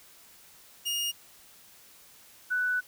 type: tone pair in turn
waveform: sawtooth / sine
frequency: 2850 / 1488.5 Hz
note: F7 / F#6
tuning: +34 / +10 cents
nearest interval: major seventh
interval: 1124 cents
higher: first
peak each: -25 dBFS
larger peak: neither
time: 0.85-1.12 / 2.5-2.81 s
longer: second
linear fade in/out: 20 ms
effects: white hiss -55 dBFS RMS until 2.87 s